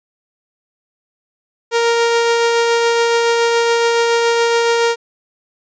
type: tone with tremolo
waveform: sawtooth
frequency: 466.2 Hz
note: A#4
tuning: in tune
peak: -7 dBFS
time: 1.71-4.96 s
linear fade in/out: 50 ms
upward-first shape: triangle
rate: 7.1 Hz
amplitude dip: 25%
effects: resampled to 16000 Hz